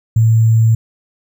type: tone with sample-and-hold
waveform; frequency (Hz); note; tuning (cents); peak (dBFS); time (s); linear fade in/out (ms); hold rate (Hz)
sine; 112.6; A2; +40; -7; 0.16-0.75; 5; 7350
effects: none